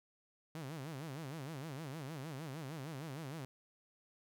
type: tone with vibrato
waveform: sawtooth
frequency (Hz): 146.6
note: D3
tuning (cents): -3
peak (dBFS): -39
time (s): 0.55-3.45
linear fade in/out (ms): 0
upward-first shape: sine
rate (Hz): 6.5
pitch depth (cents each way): 220
effects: none